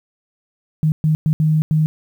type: tone bursts at uneven times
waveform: sine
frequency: 155.56 Hz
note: D#3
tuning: in tune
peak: -12 dBFS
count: 5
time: 0.83-0.92 / 1.04-1.15 / 1.26-1.33 / 1.4-1.62 / 1.71-1.86 s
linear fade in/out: 0 ms
effects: 8-bit